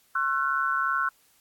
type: tone cluster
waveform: sine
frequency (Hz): 1083 / 1349 / 1492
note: C#6 / E6 / F#6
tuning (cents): -41 / +40 / +14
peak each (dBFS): -29 / -27 / -27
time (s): 0.15-1.09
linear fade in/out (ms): 5
effects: white hiss -63 dBFS RMS until 1.4 s + AAC 64 kbps